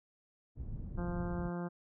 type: low-pass noise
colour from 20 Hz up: pink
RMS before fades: -41 dBFS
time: 0.55-1.51 s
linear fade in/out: 50 ms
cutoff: 150 Hz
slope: 12 dB/octave
type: harmonic tone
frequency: 174.61 Hz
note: F3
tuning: in tune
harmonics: 1 / 2 / 3 / 4 / 5 / 6 / 7 / 8 / 9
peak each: -37 / -43 / -47 / -49 / -51 / -53 / -54 / -55 / -56 dBFS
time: 0.97-1.69 s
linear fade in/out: 20 ms
effects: none